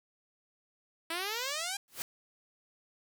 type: exponential sweep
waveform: 5% pulse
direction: up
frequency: 321.6 to 816 Hz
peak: -22 dBFS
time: 1.1-1.77 s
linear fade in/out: 5 ms
type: noise with exponential growth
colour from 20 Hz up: white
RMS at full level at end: -33 dBFS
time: 1.88-2.02 s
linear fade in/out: 0 ms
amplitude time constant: 30 ms
effects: none